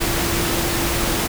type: tone in noise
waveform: sine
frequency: 340 Hz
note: F4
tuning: 46 cents flat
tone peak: -27 dBFS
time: 0-1.28 s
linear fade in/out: 20 ms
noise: pink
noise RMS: -21 dBFS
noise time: 0-1.28 s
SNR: -9 dB
effects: none